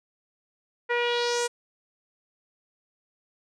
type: tone with low-pass filter sweep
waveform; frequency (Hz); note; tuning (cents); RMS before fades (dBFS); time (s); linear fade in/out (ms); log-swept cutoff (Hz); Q
sawtooth; 479.6; A#4; +49; -26; 0.89-1.48; 20; 1900 to 8400; 2.9
effects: none